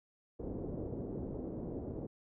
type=low-pass noise; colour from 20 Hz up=white; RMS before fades=-41 dBFS; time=0.39-2.07 s; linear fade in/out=10 ms; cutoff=460 Hz; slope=24 dB/octave; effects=none